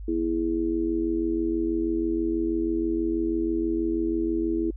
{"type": "tone with amplitude modulation", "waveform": "sine", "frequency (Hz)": 329.6, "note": "E4", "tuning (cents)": 0, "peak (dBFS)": -19, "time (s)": [0.08, 4.71], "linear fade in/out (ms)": 5, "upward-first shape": "sine", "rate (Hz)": 86.2, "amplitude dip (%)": 85, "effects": ["added 50 Hz sine -34 dBFS peak until 4.76 s"]}